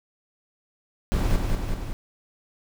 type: noise with echo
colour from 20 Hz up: brown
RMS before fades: -22 dBFS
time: 1.12-1.36 s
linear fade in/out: 0 ms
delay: 190 ms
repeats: 3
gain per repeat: -3 dB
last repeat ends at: 1.93 s
effects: none